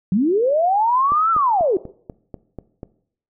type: linear two-way sweep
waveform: sine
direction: up then down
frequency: 169.6 to 1359 to 340.8 Hz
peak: -14 dBFS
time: 0.12-1.77 s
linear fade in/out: 2 ms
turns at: 1.31 s
type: click train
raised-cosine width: 2 ms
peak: -18 dBFS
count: 8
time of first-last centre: 1.12-2.831 s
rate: 4.09 Hz
effects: noise-tail reverb RT60 0.6 s tail -18 dB re dry